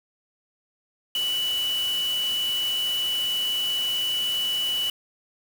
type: tone in noise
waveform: sine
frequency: 2960 Hz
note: F#7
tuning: in tune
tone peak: -23 dBFS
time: 1.15-4.9 s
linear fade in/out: 2 ms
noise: white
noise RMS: -36 dBFS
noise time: 1.15-4.9 s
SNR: +10 dB
effects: none